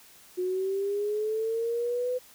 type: linear sweep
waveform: sine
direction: up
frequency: 360 to 505 Hz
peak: -26 dBFS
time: 0.37-2.19 s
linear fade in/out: 20 ms
effects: white hiss -54 dBFS RMS until 2.34 s